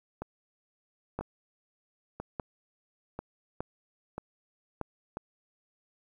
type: two click trains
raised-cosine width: 1 ms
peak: -22 / -19 dBFS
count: 6 / 4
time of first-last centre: 0.22-5.17 / 1.19-4.813 s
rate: 1.01 / 0.828 Hz
effects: 10-bit